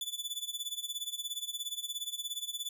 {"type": "tone with tremolo", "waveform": "sawtooth", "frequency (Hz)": 3472, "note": "A7", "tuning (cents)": -24, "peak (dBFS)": -30, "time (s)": [0.01, 2.69], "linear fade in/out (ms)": 2, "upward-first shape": "sine", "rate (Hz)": 17, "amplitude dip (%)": 85, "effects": []}